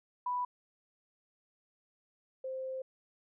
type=tone pair in turn; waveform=sine; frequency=987.8 / 523.3 Hz; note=B5 / C5; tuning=0 / 0 cents; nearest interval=major seventh; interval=1100 cents; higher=first; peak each=-31 / -36 dBFS; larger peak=first; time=0.26-0.45 / 2.44-2.82 s; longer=second; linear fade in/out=5 ms; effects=none